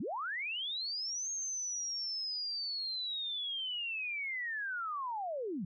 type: linear two-way sweep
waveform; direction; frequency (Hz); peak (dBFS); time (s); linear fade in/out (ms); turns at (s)
sine; up then down; 155.2 to 6490 to 155.2; -35; 0-5.65; 5; 1.3
effects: none